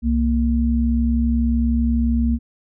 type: tone pair together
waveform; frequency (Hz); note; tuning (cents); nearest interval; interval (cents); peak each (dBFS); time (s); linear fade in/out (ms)
sine; 65.41 / 232.8; C2 / A#3; 0 / -2; octave + minor seventh; 2198; -18; 0.02-2.39; 50
effects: none